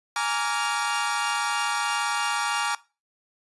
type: chord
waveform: sawtooth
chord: Bb dominant seventh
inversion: third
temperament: equal with one note detuned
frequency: 830.6 / 932.3 / 1156.5 / 1396.9 Hz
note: Ab5 / Bb5 / D6 / F6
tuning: 0 / 0 / -27 / 0 cents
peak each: -26 dBFS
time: 0.16-2.75 s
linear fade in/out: 2 ms
effects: noise-tail reverb RT60 0.3 s tail -20 dB re dry + resampled to 24000 Hz